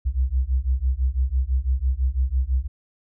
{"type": "beating tone pair", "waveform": "sine", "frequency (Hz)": [61.74, 67.74], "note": ["B1", "C#2"], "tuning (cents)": [0, -39], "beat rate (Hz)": 6, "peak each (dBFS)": -22, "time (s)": [0.05, 2.68], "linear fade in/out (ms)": 20, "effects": []}